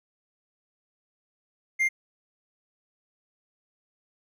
triangle tone, 2107 Hz, C7, 12 cents sharp, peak -19 dBFS, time 1.79-1.89 s, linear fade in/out 20 ms, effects none

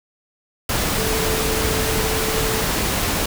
sine tone in noise, 440 Hz, A4, in tune, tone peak -25 dBFS, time 0.98-2.63 s, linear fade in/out 5 ms, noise pink, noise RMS -21 dBFS, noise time 0.69-3.26 s, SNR -7 dB, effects none

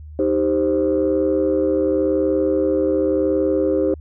sine chord, C minor, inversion first, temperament equal with one note detuned, 311.1 / 392 / 524.8 Hz, Eb4 / G4 / C5, 0 / 0 / +5 cents, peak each -19 dBFS, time 0.19-3.94 s, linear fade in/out 2 ms, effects tanh soft clip ceiling -9 dBFS + added 76 Hz sine -34 dBFS peak until 4 s

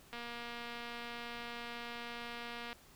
click train, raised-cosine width 0.3 ms, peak -29 dBFS, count 617, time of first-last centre 0.13-2.729 s, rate 237 Hz, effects pink hiss -61 dBFS RMS until 2.95 s

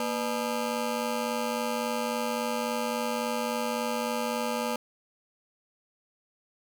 20% pulse ring-modulated tone, 365.6 Hz, F#4, 21 cents flat, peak -20 dBFS, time 0-4.76 s, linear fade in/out 2 ms, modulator 131 Hz, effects none

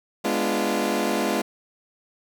20% pulse chord, G# diminished seventh, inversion none, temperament equal with one note detuned, 207.7 / 246.9 / 293.7 / 345.2 Hz, G#3 / B3 / D4 / F4, 0 / 0 / 0 / -20 cents, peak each -22 / -23 / -24 / -22 dBFS, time 0.24-1.42 s, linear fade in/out 10 ms, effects none

